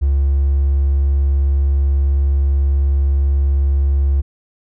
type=tone with hard clipping; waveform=triangle; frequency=69.3 Hz; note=C#2; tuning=in tune; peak=-12 dBFS; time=0.01-4.22 s; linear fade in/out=20 ms; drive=4 dB; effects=none